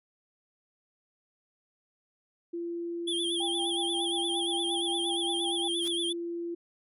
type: tone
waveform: sine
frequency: 341.6 Hz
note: F4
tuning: 38 cents flat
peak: -32 dBFS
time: 2.53-6.55 s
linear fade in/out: 10 ms
type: tone with vibrato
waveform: square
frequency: 3322 Hz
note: G#7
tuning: in tune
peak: -30 dBFS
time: 3.07-6.13 s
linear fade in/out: 10 ms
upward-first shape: sine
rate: 8.6 Hz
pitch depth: 91 cents each way
type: tone with tremolo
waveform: sine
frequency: 799 Hz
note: G5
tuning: 33 cents sharp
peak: -34 dBFS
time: 3.4-5.68 s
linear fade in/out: 5 ms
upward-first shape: triangle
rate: 5.4 Hz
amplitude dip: 75%
type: noise with exponential growth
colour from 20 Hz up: white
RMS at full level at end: -39 dBFS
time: 5.76-5.88 s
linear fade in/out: 0 ms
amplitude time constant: 26 ms
effects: resampled to 32000 Hz